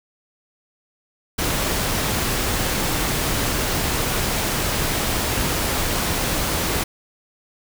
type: noise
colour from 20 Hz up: pink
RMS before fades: -22 dBFS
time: 1.38-6.84 s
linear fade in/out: 10 ms
effects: none